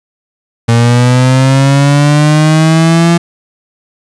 35% pulse linear sweep, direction up, 115.4 to 171 Hz, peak -3 dBFS, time 0.68-3.18 s, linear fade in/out 10 ms, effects resampled to 22050 Hz + 7-bit

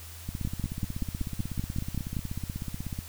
two click trains, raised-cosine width 5 ms, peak -21 / -17 dBFS, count 45 / 10, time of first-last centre 0.29-2.989 / 0.45-2.168 s, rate 16.3 / 5.24 Hz, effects added 83 Hz sine -44 dBFS peak until 3.08 s + white hiss -47 dBFS RMS until 3.08 s

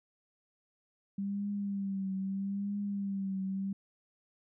sine tone with vibrato, 197.1 Hz, G3, 10 cents sharp, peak -32 dBFS, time 1.18-3.73 s, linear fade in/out 5 ms, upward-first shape triangle, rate 0.78 Hz, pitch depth 60 cents each way, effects none

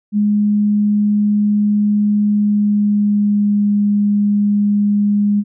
sine tone with pitch glide, 207.7 to 205.3 Hz, G#3 to G#3, 0 to -20 cents, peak -11 dBFS, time 0.12-5.44 s, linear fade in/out 50 ms, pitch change -20 cents, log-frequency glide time 2.27-3.69 s, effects none

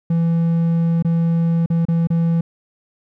triangle tone with dropouts, 166.9 Hz, E3, 22 cents sharp, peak -12 dBFS, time 0.1-2.41 s, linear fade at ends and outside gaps 5 ms, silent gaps 1.025-1.047 / 1.661-1.701 / 1.853-1.884 / 2.072-2.102 s, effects none

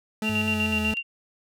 40% pulse tone with vibrato, 215.6 Hz, A3, 35 cents flat, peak -25 dBFS, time 0.22-0.94 s, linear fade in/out 2 ms, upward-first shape sine, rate 4.7 Hz, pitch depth 12 cents each way
sine tone with tremolo, 2770 Hz, F7, 15 cents flat, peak -23 dBFS, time 0.23-1.03 s, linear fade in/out 50 ms, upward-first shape square, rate 8.1 Hz, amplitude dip 65%
sine linear sweep, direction down, 102.2 to 77.78 Hz, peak -31 dBFS, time 0.29-0.93 s, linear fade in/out 5 ms
effects none

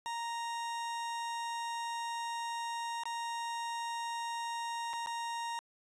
40% pulse tone with dropouts, 932.3 Hz, A#5, in tune, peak -35 dBFS, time 0.06-5.59 s, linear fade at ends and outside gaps 0 ms, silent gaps 3.035-3.055 / 4.932-4.936 / 5.061-5.071 s, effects resampled to 22050 Hz

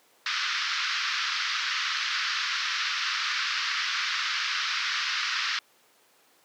pink band-pass noise, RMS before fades -29 dBFS, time 0.26-5.59 s, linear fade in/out 2 ms, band 1200 to 5500 Hz, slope 48 dB/octave, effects pink hiss -61 dBFS RMS until 6.44 s + high-pass 400 Hz 12 dB/octave

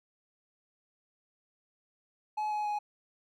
triangle tone with pitch steps, 851 / 842.7 / 834.5 Hz, G#5 / G#5 / G#5, +42 / +25 / +8 cents, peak -28 dBFS, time 2.37-2.79 s, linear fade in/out 10 ms, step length 140 ms, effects none

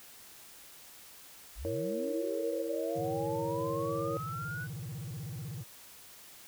sine linear sweep, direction up, 36.21 to 1500 Hz, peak -38 dBFS, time 1.55-4.68 s, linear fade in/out 50 ms
sine chord, A# diminished, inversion second, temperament equal, 329.6 / 466.2 / 554.4 Hz, E4 / A#4 / C#5, 0 / 0 / 0 cents, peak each -38 / -36 / -36 dBFS, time 1.65-4.17 s, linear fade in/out 0 ms
triangle tone with vibrato, 132.8 Hz, C3, 26 cents sharp, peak -36 dBFS, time 2.95-5.64 s, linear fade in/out 20 ms, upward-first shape square, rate 16 Hz, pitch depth 290 cents each way
effects white hiss -53 dBFS RMS until 6.47 s

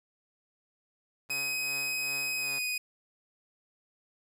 5% pulse tone with tremolo, 140 Hz, C#3, 18 cents sharp, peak -32 dBFS, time 1.29-2.59 s, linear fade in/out 5 ms, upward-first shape triangle, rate 2.6 Hz, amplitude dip 70%
sawtooth tone with pitch glide, 2525 to 2490 Hz, D#7 to D#7, +25 to +1 cents, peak -27 dBFS, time 1.3-2.78 s, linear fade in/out 5 ms, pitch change -24 cents, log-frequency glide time 2.39-2.53 s
effects none

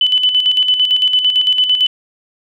sine tone with tremolo, 3005 Hz, F#7, 26 cents sharp, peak -8 dBFS, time 0.01-1.87 s, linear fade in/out 2 ms, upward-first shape square, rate 8.9 Hz, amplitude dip 55%, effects none

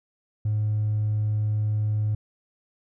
sine tone with hard clipping, 106.3 Hz, G#2, 41 cents sharp, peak -22 dBFS, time 0.45-2.15 s, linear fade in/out 5 ms, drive 1 dB, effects none

